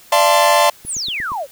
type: chord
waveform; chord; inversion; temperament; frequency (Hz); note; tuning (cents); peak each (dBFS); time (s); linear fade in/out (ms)
45% pulse; D minor seventh; none; equal with one note detuned; 587.3 / 680.9 / 880 / 1046.5; D5 / F5 / A5 / C6; 0 / -44 / 0 / 0; -16; 0.12-0.7; 5
type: click train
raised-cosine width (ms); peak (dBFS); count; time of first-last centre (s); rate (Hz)
3; -23; 5; 0.85-1.319; 8.53
type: exponential sweep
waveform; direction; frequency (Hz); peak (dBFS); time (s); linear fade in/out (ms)
sine; down; 11690 to 504; -20; 0.85-1.47; 50
effects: white hiss -45 dBFS RMS until 1.51 s